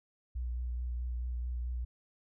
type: tone with vibrato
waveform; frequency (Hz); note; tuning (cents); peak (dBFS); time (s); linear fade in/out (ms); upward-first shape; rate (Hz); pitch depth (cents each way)
sine; 60.8; B1; -26; -33; 0.35-1.85; 10; sine; 4.6; 24
effects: none